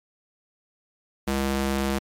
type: tone with high-pass filter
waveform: square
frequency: 68 Hz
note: C#2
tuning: 33 cents flat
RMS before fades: -25 dBFS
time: 1.27-1.99 s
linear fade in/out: 10 ms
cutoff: 150 Hz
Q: 0.82
effects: MP3 96 kbps